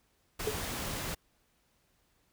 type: noise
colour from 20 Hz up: pink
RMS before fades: -37 dBFS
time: 0.39-1.15 s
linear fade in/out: 10 ms
type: tone with exponential decay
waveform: sine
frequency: 430 Hz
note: A4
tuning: 40 cents flat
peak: -26 dBFS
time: 0.47-0.59 s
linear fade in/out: 5 ms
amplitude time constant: 24 ms
effects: pink hiss -72 dBFS RMS until 2.32 s